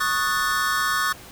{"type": "chord", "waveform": "square", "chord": "D# half-diminished seventh", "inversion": "third", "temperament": "equal", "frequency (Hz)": [1108.7, 1244.5, 1480, 1760], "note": ["C#6", "D#6", "F#6", "A6"], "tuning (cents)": [0, 0, 0, 0], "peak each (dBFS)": -27, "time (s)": [0, 1.13], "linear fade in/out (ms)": 10, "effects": ["pink hiss -43 dBFS RMS until 1.31 s"]}